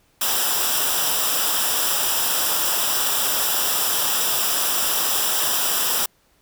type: noise with comb filter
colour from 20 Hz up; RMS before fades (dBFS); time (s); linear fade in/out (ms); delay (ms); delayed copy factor
white; -21; 0.21-6.06; 5; 0.46; -0.7
effects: pink hiss -61 dBFS RMS until 6.41 s